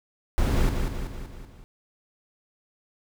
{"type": "noise with echo", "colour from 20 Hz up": "brown", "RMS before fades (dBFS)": -22, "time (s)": [0.38, 0.69], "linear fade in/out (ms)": 0, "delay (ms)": 190, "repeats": 5, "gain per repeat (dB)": -5, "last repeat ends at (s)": 1.64, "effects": []}